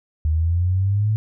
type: exponential sweep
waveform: sine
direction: up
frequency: 76.1 to 110 Hz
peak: -16 dBFS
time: 0.25-1.16 s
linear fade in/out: 0 ms
effects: none

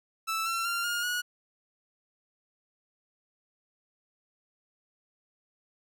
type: tone with pitch steps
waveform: sawtooth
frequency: 1318.5 / 1351.7 / 1385.7 / 1420.5 / 1456.2 Hz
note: E6 / E6 / F6 / F6 / F#6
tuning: 0 / +43 / -14 / +29 / -28 cents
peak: -25 dBFS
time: 0.27-1.22 s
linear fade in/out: 20 ms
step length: 190 ms
effects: none

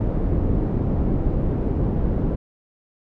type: low-pass noise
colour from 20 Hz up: pink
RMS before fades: -21 dBFS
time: 0-2.36 s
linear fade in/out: 10 ms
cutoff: 370 Hz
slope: 12 dB/octave
effects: none

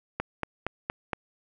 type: click train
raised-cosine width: 0.5 ms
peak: -13 dBFS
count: 5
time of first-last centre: 0.2-1.132 s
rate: 4.29 Hz
effects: none

